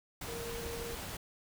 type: tone in noise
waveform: sine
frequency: 466.2 Hz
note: A#4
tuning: in tune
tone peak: -41 dBFS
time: 0.28-0.95 s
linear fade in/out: 5 ms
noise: pink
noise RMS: -42 dBFS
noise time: 0.21-1.17 s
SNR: -2 dB
effects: none